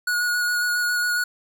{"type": "tone with vibrato", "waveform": "square", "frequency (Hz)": 1452, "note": "F#6", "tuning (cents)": -33, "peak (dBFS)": -21, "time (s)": [0.07, 1.24], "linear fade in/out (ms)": 5, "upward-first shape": "square", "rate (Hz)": 7.3, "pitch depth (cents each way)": 12, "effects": []}